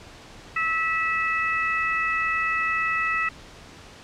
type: harmonic tone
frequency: 651 Hz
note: E5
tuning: 22 cents flat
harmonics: 2 / 3 / 4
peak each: -26 / -25 / -28 dBFS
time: 0.56-3.29 s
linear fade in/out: 5 ms
effects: pink hiss -45 dBFS RMS until 4.03 s + low-pass 6000 Hz 12 dB/octave